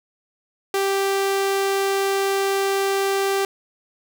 sawtooth tone, 392 Hz, G4, in tune, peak -15 dBFS, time 0.74-3.45 s, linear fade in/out 2 ms, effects none

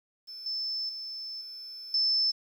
sine tone with level steps, 5274 Hz, E8, in tune, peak -40 / -30 / -36 / -40 / -23 dBFS, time 0.27-2.32 s, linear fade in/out 20 ms, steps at 0.46 / 0.89 / 1.41 / 1.94 s, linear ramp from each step 2 ms, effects 10-bit

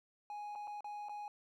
triangle tone with dropouts, 830.6 Hz, G#5, in tune, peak -40 dBFS, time 0.3-1.28 s, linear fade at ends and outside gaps 1 ms, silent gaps 0.552-0.557 / 0.673-0.677 / 0.807-0.844 / 1.086-1.094 s, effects none

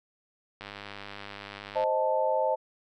click train, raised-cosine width 0.3 ms, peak -24 dBFS, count 125, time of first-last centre 0.61-1.838 s, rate 101 Hz
sine chord, A diminished, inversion first, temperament equal, 523.3 / 622.3 / 880 Hz, C5 / Eb5 / A5, 0 / 0 / 0 cents, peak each -28 dBFS, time 1.75-2.56 s, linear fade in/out 20 ms
effects none

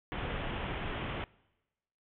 pink low-pass noise, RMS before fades -37 dBFS, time 0.12-1.24 s, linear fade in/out 0 ms, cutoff 3400 Hz, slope 96 dB/octave, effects noise-tail reverb RT60 1.0 s tail -23 dB re dry

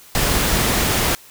pink noise, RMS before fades -18 dBFS, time 0.15-1.15 s, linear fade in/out 0 ms, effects white hiss -45 dBFS RMS until 1.3 s

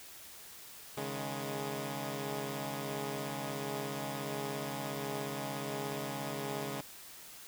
10% pulse chord, C# suspended second, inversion none, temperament equal with one note detuned, 138.59 / 155.56 / 208.6 Hz, C#3 / D#3 / G#3, 0 / 0 / +8 cents, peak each -31 / -36 / -33 dBFS, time 0.97-6.81 s, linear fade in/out 5 ms, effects white hiss -51 dBFS RMS until 7.47 s

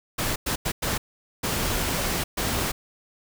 pink noise bursts at uneven times, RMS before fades -26 dBFS, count 6, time 0.18-0.36 / 0.46-0.56 / 0.65-0.72 / 0.82-0.98 / 1.43-2.24 / 2.37-2.72 s, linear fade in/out 10 ms, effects none

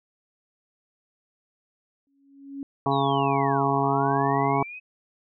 sine tone with exponential growth, 277.2 Hz, C#4, in tune, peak -29 dBFS, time 2.07-2.63 s, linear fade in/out 1 ms, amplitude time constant 120 ms
harmonic tone, 138.3 Hz, C#3, 4 cents flat, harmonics 1 / 2 / 3 / 5 / 6 / 7 / 8, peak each -28 / -28 / -28 / -28 / -28 / -28 / -28 dBFS, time 2.86-4.63 s, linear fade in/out 2 ms
sine linear two-way sweep, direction down then up, 3978 to 941 to 2560 Hz, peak -36 dBFS, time 2.91-4.8 s, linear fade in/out 20 ms, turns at 3.7 s
effects none

